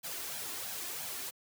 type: noise with flanger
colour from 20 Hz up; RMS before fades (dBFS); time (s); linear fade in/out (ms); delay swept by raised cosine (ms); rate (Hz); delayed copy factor
white; -40; 0.03-1.31; 20; 1.2 to 2.9; 3; +0.55
effects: high-pass 100 Hz 12 dB/octave